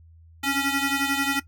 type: ring-modulated tone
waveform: 15% pulse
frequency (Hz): 554.4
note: C#5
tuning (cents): 0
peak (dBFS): -13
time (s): 0.43-1.4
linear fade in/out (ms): 10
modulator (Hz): 826
effects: noise-tail reverb RT60 0.1 s tail -17 dB re dry + added 82 Hz sine -48 dBFS peak until 1.47 s